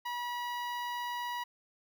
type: tone with notch filter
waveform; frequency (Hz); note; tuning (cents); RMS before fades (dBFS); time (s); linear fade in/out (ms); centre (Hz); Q
sawtooth; 968; B5; -35; -37; 0.05-1.44; 10; 8300; 0.56
effects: none